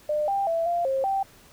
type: tone with pitch steps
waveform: sine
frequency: 601 / 792 / 664 / 692 / 535 / 780 Hz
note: D5 / G5 / E5 / F5 / C5 / G5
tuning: +40 / +18 / +12 / -16 / +38 / -9 cents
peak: -22 dBFS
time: 0.09-1.23 s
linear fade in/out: 5 ms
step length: 190 ms
effects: pink hiss -53 dBFS RMS until 1.52 s